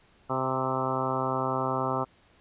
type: harmonic tone with a mistuned harmonic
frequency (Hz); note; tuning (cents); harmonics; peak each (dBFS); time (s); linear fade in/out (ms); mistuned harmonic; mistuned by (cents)
130.81; C3; 0; 1 / 2 / 3 / 4 / 5 / 6 / 7 / 8 / 9 / 10; -35 / -35 / -35 / -35 / -35 / -35 / -35 / -35 / -35 / -35; 0.29-2.05; 20; 6; +19
effects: pink hiss -61 dBFS RMS until 2.4 s + resampled to 8000 Hz